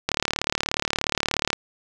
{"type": "click train", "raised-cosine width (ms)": 0.2, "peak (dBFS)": -4, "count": 54, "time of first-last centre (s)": [0.09, 1.53], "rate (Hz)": 36.8, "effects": []}